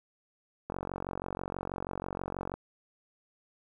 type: click train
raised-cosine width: 1 ms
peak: -21 dBFS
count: 86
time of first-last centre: 0.7-2.54 s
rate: 46.2 Hz
effects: 10-bit

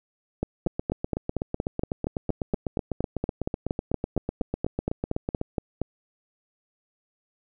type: two click trains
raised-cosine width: 2 ms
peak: -12 / -13 dBFS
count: 24 / 39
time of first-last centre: 0.43-5.816 / 0.67-5.414 s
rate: 4.27 / 8.01 Hz
effects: none

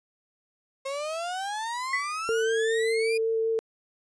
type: exponential sweep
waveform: 35% pulse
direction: up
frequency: 533 to 2465 Hz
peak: -28 dBFS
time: 0.85-3.18 s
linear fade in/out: 10 ms
type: tone with exponential decay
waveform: sine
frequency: 2000 Hz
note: B6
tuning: 21 cents sharp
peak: -21 dBFS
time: 1.93-2.2 s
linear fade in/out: 5 ms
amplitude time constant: 58 ms
type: tone with vibrato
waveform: sine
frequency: 449 Hz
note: A4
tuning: 35 cents sharp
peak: -23 dBFS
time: 2.29-3.59 s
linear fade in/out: 0 ms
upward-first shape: sine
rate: 5.2 Hz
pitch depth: 10 cents each way
effects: resampled to 22050 Hz

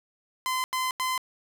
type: tone bursts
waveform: sawtooth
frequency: 1028 Hz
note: C6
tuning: 31 cents flat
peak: -22 dBFS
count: 3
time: 0.46-1.178 s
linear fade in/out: 0 ms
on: 180 ms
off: 89 ms
effects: none

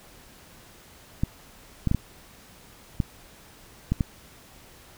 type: clicks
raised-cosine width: 5 ms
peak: -10 dBFS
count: 7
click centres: 1.235 / 1.873 / 1.914 / 1.947 / 3.002 / 3.92 / 4.008 s
effects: pink hiss -51 dBFS RMS until 4.97 s

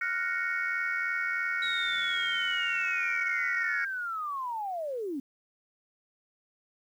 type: chord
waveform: sine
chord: Gb major seventh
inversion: third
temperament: equal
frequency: 1396.9 / 1480 / 1864.7 / 2217 Hz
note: F6 / Gb6 / Bb6 / Db7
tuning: 0 / 0 / 0 / 0 cents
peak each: -33 dBFS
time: 0.01-3.85 s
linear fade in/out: 5 ms
type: linear sweep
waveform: sine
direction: down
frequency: 3850 to 254.9 Hz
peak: -31 dBFS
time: 1.62-5.2 s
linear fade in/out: 5 ms
effects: tanh soft clip ceiling -20 dBFS + 10-bit

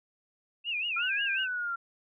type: tone with vibrato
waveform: sine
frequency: 2637 Hz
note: E7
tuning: in tune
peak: -29 dBFS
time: 0.64-1.48 s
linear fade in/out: 50 ms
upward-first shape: sine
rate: 5.5 Hz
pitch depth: 160 cents each way
type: linear two-way sweep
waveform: sine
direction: up then down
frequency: 1343 to 1661.2 to 1365 Hz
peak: -30 dBFS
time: 0.96-1.76 s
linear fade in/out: 10 ms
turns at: 1.17 s
effects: none

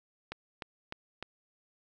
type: click train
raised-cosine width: 0.3 ms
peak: -22 dBFS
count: 4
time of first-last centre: 0.32-1.226 s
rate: 3.31 Hz
effects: none

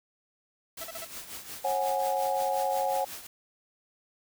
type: noise with tremolo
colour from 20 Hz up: white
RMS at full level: -39 dBFS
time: 0.77-3.27 s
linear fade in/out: 5 ms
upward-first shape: triangle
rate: 5.6 Hz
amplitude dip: 70%
type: tone bursts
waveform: sawtooth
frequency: 659.3 Hz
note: E5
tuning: in tune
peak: -34 dBFS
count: 4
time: 0.81-1.048 s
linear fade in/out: 5 ms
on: 31 ms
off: 38 ms
type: chord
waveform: sine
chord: C# suspended fourth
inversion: none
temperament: equal with one note detuned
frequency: 543 / 740 / 830.6 Hz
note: C#5 / F#5 / G#5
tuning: -36 / 0 / 0 cents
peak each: -30 dBFS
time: 1.64-3.05 s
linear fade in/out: 10 ms
effects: none

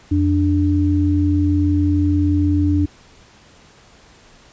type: tone pair together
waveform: sine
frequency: 87.51 / 293.9 Hz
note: F2 / D4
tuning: +4 / +1 cents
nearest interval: octave + major sixth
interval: 2097 cents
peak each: -16 dBFS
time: 0.11-2.86 s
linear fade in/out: 10 ms
effects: pink hiss -48 dBFS RMS until 4.52 s + resampled to 16000 Hz

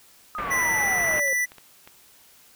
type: exponential sweep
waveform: sine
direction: down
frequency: 1269 to 523.3 Hz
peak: -29 dBFS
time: 0.35-1.33 s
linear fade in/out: 0 ms
type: low-pass noise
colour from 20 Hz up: white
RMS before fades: -33 dBFS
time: 0.38-1.2 s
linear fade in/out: 5 ms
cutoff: 2000 Hz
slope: 24 dB/octave
type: tone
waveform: square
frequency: 1975.5 Hz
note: B6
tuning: in tune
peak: -22 dBFS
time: 0.5-1.46 s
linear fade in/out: 20 ms
type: clicks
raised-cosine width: 0.3 ms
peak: -28 dBFS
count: 5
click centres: 1.179 / 1.279 / 1.519 / 1.583 / 1.875 s
effects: white hiss -54 dBFS RMS until 2.55 s

